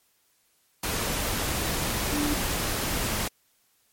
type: tone in noise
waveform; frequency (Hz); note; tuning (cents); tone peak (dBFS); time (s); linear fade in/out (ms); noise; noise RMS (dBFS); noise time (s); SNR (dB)
sine; 294.6; D4; +6; -26; 2.12-2.34; 5; pink; -28; 0.83-3.28; -1
effects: white hiss -67 dBFS RMS until 3.92 s + MP3 64 kbps